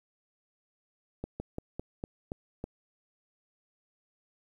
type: slowing click train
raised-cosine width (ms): 2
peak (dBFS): -22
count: 7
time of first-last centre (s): 1.24-2.641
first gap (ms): 160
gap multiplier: 1.15
effects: 10-bit